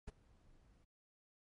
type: noise with ADSR envelope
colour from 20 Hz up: brown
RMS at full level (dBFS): -43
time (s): 0.07-0.85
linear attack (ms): 14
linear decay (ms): 19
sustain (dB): -24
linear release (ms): 16
effects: MP3 48 kbps